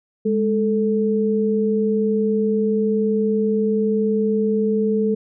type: tone pair together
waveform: sine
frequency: 207.4 / 439.5 Hz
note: G#3 / A4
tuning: -2 / -2 cents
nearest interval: octave + minor second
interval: 1300 cents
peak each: -19 dBFS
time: 0.25-5.15 s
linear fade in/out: 10 ms
effects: none